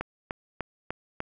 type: click train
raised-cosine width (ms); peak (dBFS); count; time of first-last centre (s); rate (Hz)
0.5; -16; 5; 0.01-1.204; 3.35
effects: none

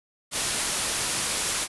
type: low-pass noise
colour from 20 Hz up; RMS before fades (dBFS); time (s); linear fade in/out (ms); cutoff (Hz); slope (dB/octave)
white; -28; 0.31-1.68; 50; 11000; 96
effects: none

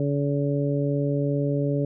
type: harmonic tone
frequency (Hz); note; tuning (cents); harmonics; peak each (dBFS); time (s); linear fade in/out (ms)
142.5; C#3; +48; 1 / 2 / 3 / 4; -24 / -27 / -29 / -30; 0-1.85; 2
effects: none

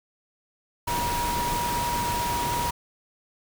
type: tone in noise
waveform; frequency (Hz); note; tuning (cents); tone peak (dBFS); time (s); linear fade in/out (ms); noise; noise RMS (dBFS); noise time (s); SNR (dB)
sine; 957; A#5; +45; -26; 0.87-2.71; 10; pink; -30; 0.87-2.71; +1
effects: none

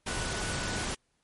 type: tone in noise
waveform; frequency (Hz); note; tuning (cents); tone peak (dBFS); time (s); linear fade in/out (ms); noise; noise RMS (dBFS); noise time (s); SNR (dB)
sine; 1480; F#6; 0; -40; 0.08-0.86; 10; pink; -33; 0.06-0.95; -10
effects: pink hiss -74 dBFS RMS until 1.23 s + MP3 48 kbps

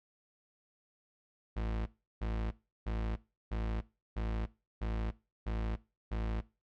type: tone bursts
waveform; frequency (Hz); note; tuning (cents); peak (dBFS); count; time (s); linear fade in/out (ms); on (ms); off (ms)
40% pulse; 55; A1; 0; -32; 8; 1.56-6.41; 10; 300; 350
effects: noise-tail reverb RT60 0.3 s tail -20 dB re dry + low-pass 3000 Hz 12 dB/octave

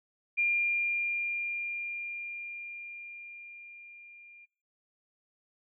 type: tone with level ramp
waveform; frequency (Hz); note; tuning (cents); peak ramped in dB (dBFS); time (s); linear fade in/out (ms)
sine; 2400; D7; +37; -24 to -51; 0.37-4.46; 20
effects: noise-tail reverb RT60 0.6 s tail -24 dB re dry

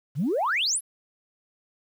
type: exponential sweep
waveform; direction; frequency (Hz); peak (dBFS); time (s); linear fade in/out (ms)
sine; up; 120 to 11690; -21; 0.15-0.81; 50
effects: tanh soft clip ceiling -18 dBFS + 9-bit

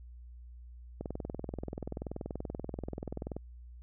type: click train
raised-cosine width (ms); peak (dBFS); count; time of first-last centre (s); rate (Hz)
2; -24; 50; 1.01-3.366; 20.8
effects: added 60 Hz sine -47 dBFS peak until 3.82 s

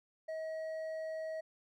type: tone with hard clipping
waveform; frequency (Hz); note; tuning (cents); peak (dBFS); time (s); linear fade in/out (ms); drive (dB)
triangle; 637; D#5; +41; -39; 0.28-1.41; 10; 8
effects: none

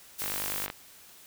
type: noise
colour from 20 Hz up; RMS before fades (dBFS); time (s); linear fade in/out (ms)
blue; -34; 0.18-0.67; 20
type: click train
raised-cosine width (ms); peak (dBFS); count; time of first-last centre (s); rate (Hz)
0.3; -18; 25; 0.22-0.701; 49.9
effects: white hiss -53 dBFS RMS until 1.26 s

